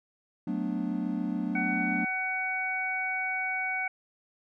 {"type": "chord", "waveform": "triangle", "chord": "B minor seventh", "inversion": "second", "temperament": "equal", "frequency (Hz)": [185, 220, 246.9, 293.7], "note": ["F#3", "A3", "B3", "D4"], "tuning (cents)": [0, 0, 0, 0], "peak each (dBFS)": -32, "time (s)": [0.47, 2.05], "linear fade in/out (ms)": 5}
{"type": "harmonic tone", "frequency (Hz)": 750, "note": "F#5", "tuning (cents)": 23, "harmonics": [1, 2, 3], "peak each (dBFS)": [-35, -35, -30], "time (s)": [1.55, 3.88], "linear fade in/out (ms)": 5}
{"effects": []}